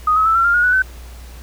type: tone with pitch steps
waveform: sine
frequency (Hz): 1244.5 / 1281 / 1318.5 / 1357.1 / 1396.9 / 1437.8 / 1480 / 1523.3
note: D#6 / E6 / E6 / E6 / F6 / F6 / F#6 / F#6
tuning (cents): 0 / -50 / 0 / +50 / 0 / +50 / 0 / +50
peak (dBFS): -11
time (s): 0.07-0.822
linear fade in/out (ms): 5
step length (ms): 94
effects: added 60 Hz sine -33 dBFS peak until 1.42 s + pink hiss -43 dBFS RMS until 1.42 s